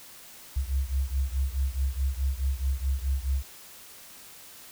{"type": "beating tone pair", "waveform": "sine", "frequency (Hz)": [65.41, 70.11], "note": ["C2", "C#2"], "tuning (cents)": [0, 20], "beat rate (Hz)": 4.7, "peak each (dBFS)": [-27, -29], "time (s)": [0.56, 3.43], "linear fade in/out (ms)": 10, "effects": ["white hiss -48 dBFS RMS until 4.71 s"]}